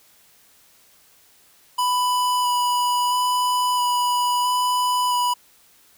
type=tone with vibrato; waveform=square; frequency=987.8 Hz; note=B5; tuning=in tune; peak=-19 dBFS; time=1.78-5.34 s; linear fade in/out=10 ms; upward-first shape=square; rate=0.75 Hz; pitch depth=9 cents each way; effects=white hiss -55 dBFS RMS until 5.97 s